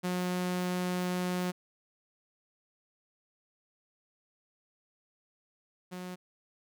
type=tone pair in turn; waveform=sawtooth; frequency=180.5 / 181.4 Hz; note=F#3 / F#3; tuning=-43 / -34 cents; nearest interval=unison; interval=9 cents; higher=second; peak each=-26 / -35 dBFS; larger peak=first; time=0.03-1.52 / 5.91-6.16 s; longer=first; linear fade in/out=20 ms; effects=none